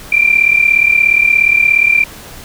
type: tone pair together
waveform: sine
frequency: 2349 / 2386 Hz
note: D7 / D7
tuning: 0 / +27 cents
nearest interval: unison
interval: 27 cents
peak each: -10 dBFS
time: 0.12-2.04 s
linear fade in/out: 5 ms
effects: pink hiss -33 dBFS RMS until 2.44 s